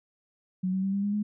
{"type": "tone with pitch steps", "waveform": "sine", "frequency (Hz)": [185, 189.54, 194.2, 198.97, 203.9, 208.9], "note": ["F#3", "F#3", "G3", "G3", "G#3", "G#3"], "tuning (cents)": [0, 42, -16, 26, -32, 10], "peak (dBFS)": -25, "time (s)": [0.63, 1.23], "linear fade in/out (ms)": 10, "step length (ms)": 100, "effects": []}